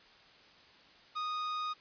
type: tone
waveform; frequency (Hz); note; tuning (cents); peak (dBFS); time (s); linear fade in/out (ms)
45% pulse; 1240; D#6; -6; -34; 1.15-1.74; 20
effects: white hiss -59 dBFS RMS until 1.8 s + resampled to 11025 Hz